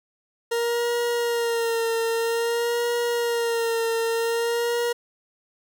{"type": "tone with vibrato", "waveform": "40% pulse", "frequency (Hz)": 466.2, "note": "A#4", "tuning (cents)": 0, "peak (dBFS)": -21, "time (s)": [0.51, 4.93], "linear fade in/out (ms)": 10, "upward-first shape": "sine", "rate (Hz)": 0.51, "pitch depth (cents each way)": 36, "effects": []}